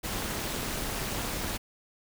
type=noise with amplitude modulation; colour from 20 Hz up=pink; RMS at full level=-30 dBFS; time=0.03-1.58 s; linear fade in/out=20 ms; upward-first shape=sine; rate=257 Hz; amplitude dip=70%; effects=none